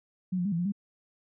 sine tone with pitch steps, 184.2 / 176.6 / 203.7 / 167.6 / 176.3 / 201.3 Hz, F#3 / F3 / G#3 / E3 / F3 / G3, -7 / +20 / -33 / +29 / +17 / +46 cents, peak -26 dBFS, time 0.32-0.722 s, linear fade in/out 10 ms, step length 67 ms, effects none

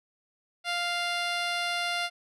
10% pulse tone with low-pass filter, 698.5 Hz, F5, in tune, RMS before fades -30 dBFS, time 0.64-2.1 s, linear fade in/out 50 ms, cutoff 7600 Hz, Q 0.78, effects none

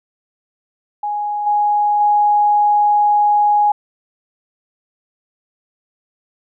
sine tone with level steps, 830.6 Hz, G#5, in tune, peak -18 / -12 / -10 dBFS, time 1.03-3.72 s, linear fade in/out 5 ms, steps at 1.46 / 2 s, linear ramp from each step 10 ms, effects none

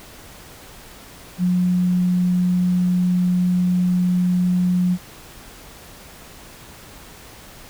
sine tone, 179.9 Hz, F#3, 48 cents flat, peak -15 dBFS, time 1.38-4.98 s, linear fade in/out 50 ms, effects pink hiss -42 dBFS RMS until 7.69 s

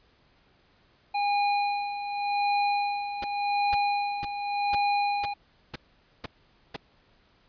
square tone with tremolo, 815 Hz, G#5, 33 cents flat, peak -23 dBFS, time 1.14-5.34 s, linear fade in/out 10 ms, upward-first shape sine, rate 0.87 Hz, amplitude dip 65%
pink noise bursts, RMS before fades -34 dBFS, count 8, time 3.22-6.764 s, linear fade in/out 5 ms, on 23 ms, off 480 ms
effects pink hiss -63 dBFS RMS until 7.48 s + resampled to 11025 Hz

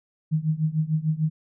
sine tone with tremolo, 156.5 Hz, D#3, 10 cents sharp, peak -17 dBFS, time 0.31-1.3 s, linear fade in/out 20 ms, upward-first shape triangle, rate 6.7 Hz, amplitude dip 95%, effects none

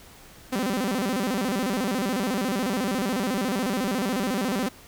sawtooth tone with vibrato, 224.1 Hz, A3, 32 cents sharp, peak -20 dBFS, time 0.52-4.69 s, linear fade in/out 10 ms, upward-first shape square, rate 14 Hz, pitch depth 240 cents each way, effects pink hiss -49 dBFS RMS until 4.87 s

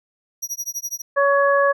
40% pulse tone with tremolo, 5780 Hz, F#8, 41 cents flat, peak -22 dBFS, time 0.42-1.02 s, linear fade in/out 10 ms, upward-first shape sine, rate 12 Hz, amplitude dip 100%
harmonic tone, 561 Hz, C#5, 21 cents sharp, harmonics 1 / 2 / 3, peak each -16 / -19 / -21 dBFS, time 1.16-1.73 s, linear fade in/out 20 ms
effects none

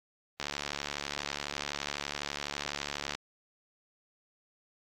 click train, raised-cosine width 0.2 ms, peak -16 dBFS, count 199, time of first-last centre 0.4-3.15 s, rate 72 Hz, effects AAC 64 kbps

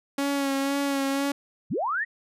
sawtooth tone with vibrato, 277.2 Hz, C#4, in tune, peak -20 dBFS, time 0.18-1.32 s, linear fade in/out 5 ms, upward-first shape sine, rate 2 Hz, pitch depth 28 cents each way
sine linear sweep, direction up, 89.3 to 1938 Hz, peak -24 dBFS, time 1.7-2.05 s, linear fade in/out 20 ms
effects resampled to 32000 Hz

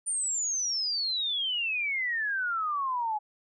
sine exponential sweep, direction down, 9180 to 830.6 Hz, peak -27 dBFS, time 0.06-3.19 s, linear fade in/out 20 ms, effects none

